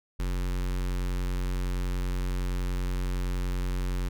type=tone with notch filter; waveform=square; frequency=45.33 Hz; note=F#1; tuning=35 cents flat; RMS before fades=-29 dBFS; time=0.19-4.09 s; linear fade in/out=10 ms; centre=670 Hz; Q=2; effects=none